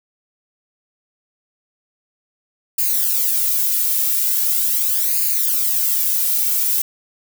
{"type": "noise with flanger", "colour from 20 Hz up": "violet", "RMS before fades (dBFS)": -18, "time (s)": [2.78, 6.82], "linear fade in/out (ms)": 5, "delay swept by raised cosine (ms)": [0.43, 2.23], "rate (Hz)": 0.41, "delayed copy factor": 0.85, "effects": []}